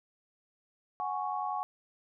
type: chord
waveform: sine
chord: F# suspended second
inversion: none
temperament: equal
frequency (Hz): 740 / 830.6 / 1108.7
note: F#5 / G#5 / C#6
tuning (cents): 0 / 0 / 0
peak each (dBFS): -36 / -35 / -36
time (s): 1-1.63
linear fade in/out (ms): 0
effects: none